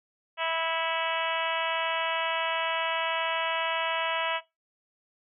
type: harmonic tone with a mistuned harmonic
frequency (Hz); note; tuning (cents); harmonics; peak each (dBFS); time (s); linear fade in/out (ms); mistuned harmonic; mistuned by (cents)
327.4; E4; -12; 2 / 3 / 4 / 5 / 6 / 7 / 8 / 9 / 10; -32 / -33 / -35 / -37 / -37 / -38 / -35 / -36 / -41; 0.37-4.41; 50; 7; -24
effects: noise-tail reverb RT60 0.2 s tail -17 dB re dry